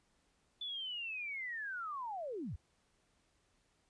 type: linear sweep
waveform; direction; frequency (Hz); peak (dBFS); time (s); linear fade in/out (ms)
sine; down; 3499 to 55.1; -39; 0.61-2.56; 5
effects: pink hiss -75 dBFS RMS until 3.89 s + resampled to 22050 Hz